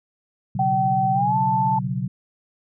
sine chord, B suspended second, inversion none, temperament equal with one note detuned, 123.47 / 139.56 / 185 Hz, B2 / C#3 / F#3, 0 / +12 / 0 cents, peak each -27 dBFS, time 0.55-2.08 s, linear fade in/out 5 ms
sine tone with pitch glide, 767 to 881.1 Hz, G5 to A5, -38 to +2 cents, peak -18 dBFS, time 0.59-1.79 s, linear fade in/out 5 ms, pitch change +240 cents, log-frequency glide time 1.13-1.37 s
effects none

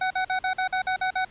25% pulse tone bursts, 748 Hz, F#5, 19 cents sharp, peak -19 dBFS, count 9, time 0.01-1.249 s, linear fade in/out 5 ms, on 95 ms, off 48 ms, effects pink hiss -52 dBFS RMS until 1.3 s + resampled to 8000 Hz

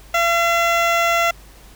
15% pulse tone with notch filter, 680 Hz, F5, 46 cents flat, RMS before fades -17 dBFS, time 0.14-1.31 s, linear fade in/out 5 ms, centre 10000 Hz, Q 0.66, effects added 50 Hz sine -43 dBFS peak until 1.75 s + pink hiss -47 dBFS RMS until 1.75 s

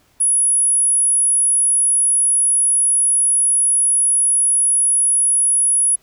sine tone, 10280 Hz, E9, 45 cents flat, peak -12 dBFS, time 0.2-5.96 s, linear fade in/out 10 ms, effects pink hiss -57 dBFS RMS until 6.02 s

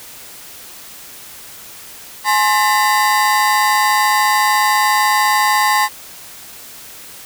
30% pulse ring-modulated tone, 950 Hz, A#5, 33 cents sharp, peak -6 dBFS, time 2.24-5.89 s, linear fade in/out 50 ms, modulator 107 Hz, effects white hiss -36 dBFS RMS until 7.25 s

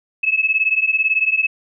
sine beating tone pair, 2581 / 2599 Hz, E7 / E7, -37 / -25 cents, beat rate 18 Hz, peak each -18 / -17 dBFS, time 0.23-1.47 s, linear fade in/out 10 ms, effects none

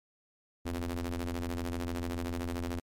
sawtooth ring-modulated tone, 87.31 Hz, F2, in tune, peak -26 dBFS, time 0.65-2.8 s, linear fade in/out 10 ms, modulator 168 Hz, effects MP3 64 kbps

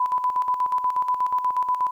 sine tone with tremolo, 999 Hz, B5, 20 cents sharp, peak -18 dBFS, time 0-1.91 s, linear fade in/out 5 ms, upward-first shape square, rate 8.3 Hz, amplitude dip 60%, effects 10-bit

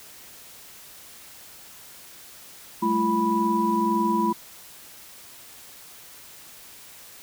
sine tone cluster, 197.3 / 219.1 / 339.4 / 984 Hz, G3 / A3 / F4 / B5, +11 / -7 / -49 / -7 cents, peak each -31 / -25 / -26 / -23 dBFS, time 2.82-4.33 s, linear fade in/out 10 ms, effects white hiss -46 dBFS RMS until 7.22 s

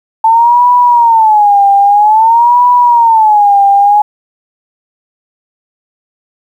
sine tone with vibrato, 884 Hz, A5, 8 cents sharp, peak -3 dBFS, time 0.24-4.02 s, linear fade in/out 5 ms, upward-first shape sine, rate 0.51 Hz, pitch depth 180 cents each way, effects 7-bit

